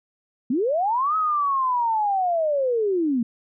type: linear two-way sweep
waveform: sine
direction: up then down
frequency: 222.3 to 1288 to 222.3 Hz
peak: -19 dBFS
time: 0.5-3.23 s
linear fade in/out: 5 ms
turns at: 1.16 s
effects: none